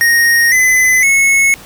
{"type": "tone with pitch steps", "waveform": "square", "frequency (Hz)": [1864.7, 2022, 2192], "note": ["A#6", "B6", "C#7"], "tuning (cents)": [0, 40, -20], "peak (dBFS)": -8, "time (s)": [0.01, 1.54], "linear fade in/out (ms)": 0, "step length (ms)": 510, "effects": ["pink hiss -36 dBFS RMS until 1.65 s"]}